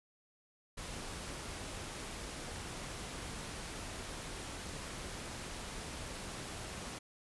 pink noise, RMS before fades -44 dBFS, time 0.77-6.99 s, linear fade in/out 10 ms, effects resampled to 24000 Hz

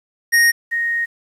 square / sine tone pair in turn, 1864.7 / 1864.7 Hz, A#6 / A#6, 0 / 0 cents, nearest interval unison, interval 0 cents, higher neither, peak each -11 / -17 dBFS, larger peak first, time 0.32-0.52 / 0.71-1.06 s, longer second, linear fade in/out 20 ms, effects resampled to 32000 Hz + 8-bit

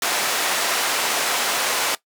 pink band-pass noise, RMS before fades -22 dBFS, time 0.02-1.95 s, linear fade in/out 2 ms, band 620 to 12000 Hz, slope 12 dB/octave, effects noise-tail reverb RT60 0.1 s tail -18 dB re dry

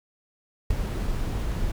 brown noise with ADSR envelope, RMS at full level -19 dBFS, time 0.7-1.72 s, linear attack 8 ms, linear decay 3 ms, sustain -8 dB, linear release 9 ms, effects none

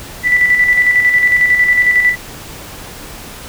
sine tone with tremolo, 1975.5 Hz, B6, in tune, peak -6 dBFS, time 0.23-2.16 s, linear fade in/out 50 ms, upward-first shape square, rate 11 Hz, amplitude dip 45%, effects pink hiss -31 dBFS RMS until 3.48 s

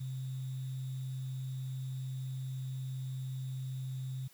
sine tone with sample-and-hold, 130.81 Hz, C3, in tune, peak -36 dBFS, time 0-4.28 s, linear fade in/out 10 ms, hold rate 3675 Hz, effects white hiss -62 dBFS RMS until 4.33 s

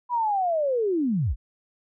sine linear sweep, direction down, 994 to 35.07 Hz, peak -21 dBFS, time 0.09-1.36 s, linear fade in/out 50 ms, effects none

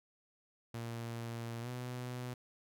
sawtooth tone with pitch glide, 116.54 to 124.19 Hz, A#2 to B2, 0 to +10 cents, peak -36 dBFS, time 0.74-2.34 s, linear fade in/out 5 ms, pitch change +110 cents, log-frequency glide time 1.61-1.69 s, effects none

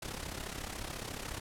pink noise with amplitude modulation, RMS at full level -38 dBFS, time 0.02-1.4 s, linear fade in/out 5 ms, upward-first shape sine, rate 34.1 Hz, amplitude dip 70%, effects low-pass 12000 Hz 12 dB/octave

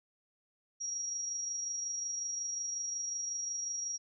sine tone with amplitude modulation, 5670 Hz, F8, 25 cents sharp, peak -33 dBFS, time 0.8-3.98 s, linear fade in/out 20 ms, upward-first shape sine, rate 25.5 Hz, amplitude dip 35%, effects none

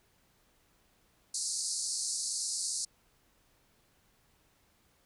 white band-pass noise, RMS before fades -35 dBFS, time 1.34-2.85 s, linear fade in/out 5 ms, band 4200 to 10000 Hz, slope 96 dB/octave, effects pink hiss -69 dBFS RMS until 5.05 s

